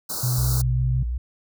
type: band-stop noise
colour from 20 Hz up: white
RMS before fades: -29 dBFS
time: 0.09-0.62 s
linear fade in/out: 10 ms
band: 1500 to 4000 Hz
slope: 96 dB/octave
type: tone with pitch glide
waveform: sine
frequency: 124.7 to 126.81 Hz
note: B2 to B2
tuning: +17 to +46 cents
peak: -20 dBFS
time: 0.23-1.03 s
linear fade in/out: 5 ms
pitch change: +29 cents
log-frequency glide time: 0.56-0.9 s
type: tone with vibrato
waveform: sine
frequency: 60.3 Hz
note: B1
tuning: 41 cents flat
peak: -23 dBFS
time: 0.38-1.18 s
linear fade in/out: 5 ms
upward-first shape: sine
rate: 5.5 Hz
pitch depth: 55 cents each way
effects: none